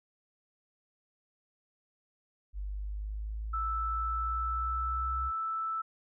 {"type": "exponential sweep", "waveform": "sine", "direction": "up", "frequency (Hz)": [49, 65.3], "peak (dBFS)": -34, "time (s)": [2.53, 5.32], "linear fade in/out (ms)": 50}
{"type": "tone", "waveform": "sine", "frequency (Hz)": 1318.5, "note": "E6", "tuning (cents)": 0, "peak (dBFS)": -31, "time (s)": [3.53, 5.82], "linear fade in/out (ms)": 10}
{"effects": []}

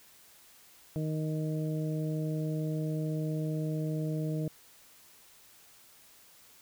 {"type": "harmonic tone", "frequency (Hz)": 155.56, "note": "D#3", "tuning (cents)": 0, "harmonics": [1, 2, 3, 4], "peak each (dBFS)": [-31, -37, -41, -43], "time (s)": [0.96, 4.48], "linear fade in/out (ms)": 0, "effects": ["white hiss -58 dBFS RMS until 6.61 s"]}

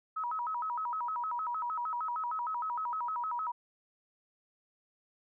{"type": "tone with vibrato", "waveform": "sine", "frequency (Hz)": 1110, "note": "C#6", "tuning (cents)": 2, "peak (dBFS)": -32, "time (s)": [0.16, 3.52], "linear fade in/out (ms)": 10, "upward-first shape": "square", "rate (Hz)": 6.5, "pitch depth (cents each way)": 250, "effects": []}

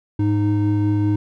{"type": "tone pair together", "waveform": "triangle", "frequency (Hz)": [104.54, 308.6], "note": ["G#2", "D#4"], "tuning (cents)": [12, -14], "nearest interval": "octave + perfect fifth", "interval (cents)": 1874, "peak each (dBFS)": [-16, -17], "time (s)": [0.19, 1.16], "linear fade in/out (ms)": 5, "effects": []}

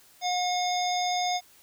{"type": "harmonic tone", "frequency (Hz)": 721, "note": "F#5", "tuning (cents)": -45, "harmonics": [1, 3, 5, 7, 9], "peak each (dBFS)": [-26, -36, -34, -35, -37], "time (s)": [0.21, 1.41], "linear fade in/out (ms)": 50, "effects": ["white hiss -57 dBFS RMS until 1.62 s"]}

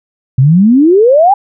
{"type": "exponential sweep", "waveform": "sine", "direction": "up", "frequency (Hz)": [123.47, 830.6], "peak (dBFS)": -3, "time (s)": [0.38, 1.34], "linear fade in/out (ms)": 5, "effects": []}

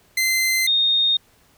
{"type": "tone pair in turn", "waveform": ["sawtooth", "sine"], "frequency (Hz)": [2071, 3690], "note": ["C7", "A#7"], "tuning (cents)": [-18, -18], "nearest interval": "minor seventh", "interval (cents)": 1000, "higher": "second", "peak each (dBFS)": [-14, -15], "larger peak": "first", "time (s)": [[0.17, 0.67], [0.67, 1.17]], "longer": "neither", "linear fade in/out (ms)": 5, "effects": ["pink hiss -57 dBFS RMS until 1.57 s"]}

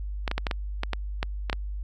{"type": "clicks", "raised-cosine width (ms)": 0.3, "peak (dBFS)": -11, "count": 10, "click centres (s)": [0.278, 0.314, 0.38, 0.468, 0.512, 0.834, 0.933, 1.229, 1.498, 1.529], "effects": ["added 50 Hz sine -30 dBFS peak until 1.83 s"]}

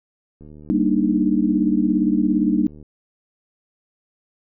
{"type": "click train", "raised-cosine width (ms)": 3, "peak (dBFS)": -30, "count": 183, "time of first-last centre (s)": [0.41, 2.827], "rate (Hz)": 75.3}
{"type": "chord", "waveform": "sine", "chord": "Eb major seventh", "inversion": "first", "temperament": "equal", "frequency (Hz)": [196, 233.1, 293.7, 311.1], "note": ["G3", "Bb3", "D4", "Eb4"], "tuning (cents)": [0, 0, 0, 0], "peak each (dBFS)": -21, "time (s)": [0.7, 2.67], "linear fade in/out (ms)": 0}
{"effects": []}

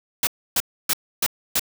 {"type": "noise bursts", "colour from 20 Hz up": "white", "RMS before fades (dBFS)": -20, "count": 5, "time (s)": [0.23, 1.595], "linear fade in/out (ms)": 2, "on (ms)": 41, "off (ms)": 290, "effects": []}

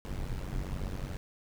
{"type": "noise with amplitude modulation", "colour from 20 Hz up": "brown", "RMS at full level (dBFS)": -32, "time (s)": [0.05, 1.17], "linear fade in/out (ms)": 0, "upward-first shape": "sine", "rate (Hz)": 94.3, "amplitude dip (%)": 85, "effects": []}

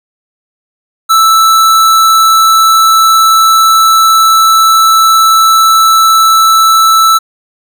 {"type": "tone", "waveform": "square", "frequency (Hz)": 1318.5, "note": "E6", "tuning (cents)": 0, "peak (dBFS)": -4, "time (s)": [1.09, 7.19], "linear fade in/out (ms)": 20, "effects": []}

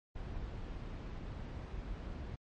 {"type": "noise", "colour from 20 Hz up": "brown", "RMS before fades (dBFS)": -43, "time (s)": [0.15, 2.36], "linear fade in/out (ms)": 10, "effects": ["low-pass 4000 Hz 12 dB/octave", "MP3 48 kbps"]}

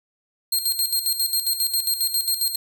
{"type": "tone with tremolo", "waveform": "15% pulse", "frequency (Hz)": 4204, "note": "C8", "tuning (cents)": 7, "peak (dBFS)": -12, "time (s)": [0.52, 2.56], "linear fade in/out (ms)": 5, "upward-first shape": "square", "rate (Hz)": 7.4, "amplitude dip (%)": 65, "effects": []}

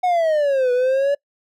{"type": "exponential two-way sweep", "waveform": "triangle", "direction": "down then up", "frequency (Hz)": [740, 489.4, 575], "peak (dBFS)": -13, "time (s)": [0.03, 1.15], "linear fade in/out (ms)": 10, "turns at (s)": 0.72, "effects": ["noise-tail reverb RT60 0.1 s tail -24 dB re dry"]}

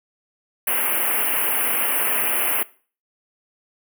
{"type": "band-stop noise", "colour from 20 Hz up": "white", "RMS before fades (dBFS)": -21, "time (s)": [0.67, 2.63], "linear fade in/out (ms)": 5, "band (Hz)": [3000, 9700], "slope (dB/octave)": 96, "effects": ["noise-tail reverb RT60 0.4 s tail -20 dB re dry", "high-pass 300 Hz 12 dB/octave"]}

